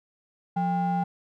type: ring-modulated tone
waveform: triangle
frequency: 311.1 Hz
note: D#4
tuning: in tune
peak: -18 dBFS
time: 0.56-1.04 s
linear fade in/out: 10 ms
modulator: 488 Hz
effects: none

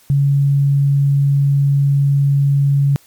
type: tone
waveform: sine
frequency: 140.3 Hz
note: C#3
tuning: 21 cents sharp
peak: -10 dBFS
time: 0.1-2.96 s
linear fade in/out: 0 ms
effects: white hiss -50 dBFS RMS until 3.06 s + MP3 96 kbps

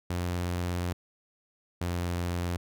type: tone pair in turn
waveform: sawtooth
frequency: 88.3 / 87.49 Hz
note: F2 / F2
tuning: +20 / +4 cents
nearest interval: unison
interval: 16 cents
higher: first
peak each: -25 dBFS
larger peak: neither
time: 0.1-0.93 / 1.81-2.57 s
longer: first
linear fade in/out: 5 ms
effects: none

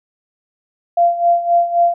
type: tone with tremolo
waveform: sine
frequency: 690 Hz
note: F5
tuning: 21 cents flat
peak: -8 dBFS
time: 0.97-1.94 s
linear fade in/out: 5 ms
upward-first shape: sine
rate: 3.8 Hz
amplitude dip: 75%
effects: none

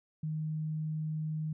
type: tone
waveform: sine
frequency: 155.56 Hz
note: D#3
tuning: in tune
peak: -32 dBFS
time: 0.23-1.53 s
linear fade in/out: 5 ms
effects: none

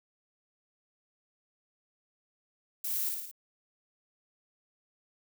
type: noise with echo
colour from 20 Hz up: violet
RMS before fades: -34 dBFS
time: 2.84-3.09 s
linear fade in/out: 5 ms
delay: 56 ms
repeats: 4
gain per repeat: -3 dB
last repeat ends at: 3.314 s
effects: none

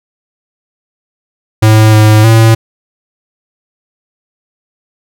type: tone with pitch steps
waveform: square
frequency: 109 / 107.7 / 112.6 Hz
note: A2 / A2 / A2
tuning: -16 / -37 / +40 cents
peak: -3 dBFS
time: 1.62-2.55 s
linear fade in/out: 10 ms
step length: 310 ms
effects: none

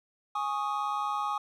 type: chord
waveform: triangle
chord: Ab suspended fourth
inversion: none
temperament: just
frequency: 830.6 / 1107.5 / 1245.9 Hz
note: Ab5 / Db6 / Eb6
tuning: 0 / -2 / +2 cents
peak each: -31 / -32 / -31 dBFS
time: 0.35-1.38 s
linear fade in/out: 5 ms
effects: none

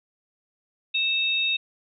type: tone pair together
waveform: sine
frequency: 2637 / 3726 Hz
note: E7 / A#7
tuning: 0 / -2 cents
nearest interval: tritone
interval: 598 cents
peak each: -24 dBFS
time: 0.94-1.57 s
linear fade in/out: 10 ms
effects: none

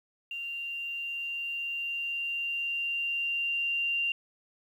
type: tone with level ramp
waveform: sine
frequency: 2778 Hz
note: F7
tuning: 10 cents flat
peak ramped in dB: -34 to -26 dBFS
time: 0.31-4.12 s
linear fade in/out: 2 ms
effects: 10-bit

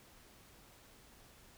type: silence
effects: pink hiss -61 dBFS RMS until 1.57 s

